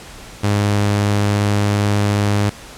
sawtooth tone, 102.6 Hz, G#2, 21 cents flat, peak -10 dBFS, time 0.43-2.5 s, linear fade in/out 10 ms, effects pink hiss -37 dBFS RMS until 2.77 s + low-pass 10000 Hz 12 dB/octave

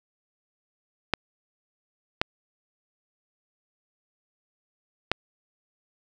clicks, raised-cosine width 0.3 ms, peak -5 dBFS, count 3, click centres 1.137 / 2.215 / 5.116 s, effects none

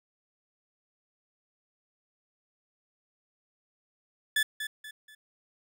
30% pulse tone with echo, 1732 Hz, A6, 28 cents flat, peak -21 dBFS, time 4.36-4.43 s, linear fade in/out 5 ms, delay 240 ms, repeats 3, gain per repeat -9 dB, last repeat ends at 5.15 s, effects none

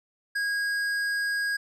sine tone with tanh clipping, 1640 Hz, G#6, 22 cents flat, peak -27 dBFS, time 0.35-1.57 s, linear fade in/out 10 ms, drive 12 dB, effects none

